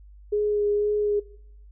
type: tone with vibrato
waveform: sine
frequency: 415.3 Hz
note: G#4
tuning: in tune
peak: -20 dBFS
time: 0.32-1.2 s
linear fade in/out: 10 ms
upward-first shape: sine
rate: 2 Hz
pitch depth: 14 cents each way
effects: noise-tail reverb RT60 0.7 s tail -20 dB re dry + added 50 Hz sine -45 dBFS peak until 1.71 s